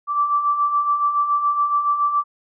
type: beating tone pair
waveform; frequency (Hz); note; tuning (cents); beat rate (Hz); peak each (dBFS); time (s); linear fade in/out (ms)
sine; 1160 / 1167.1; D6 / D6; -22 / -11; 7.1; -25 / -17; 0.07-2.24; 50
effects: none